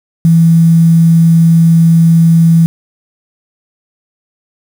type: tone with quantisation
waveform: sine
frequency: 165.5 Hz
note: E3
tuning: 7 cents sharp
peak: -3 dBFS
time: 0.25-2.66 s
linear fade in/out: 0 ms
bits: 5
effects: none